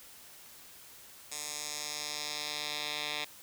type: tone with band-pass filter sweep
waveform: 10% pulse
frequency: 149 Hz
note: D3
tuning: 25 cents sharp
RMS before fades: -38 dBFS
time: 1.31-3.25 s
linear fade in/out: 10 ms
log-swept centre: 7600 to 3300 Hz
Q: 1.7
effects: white hiss -53 dBFS RMS until 3.42 s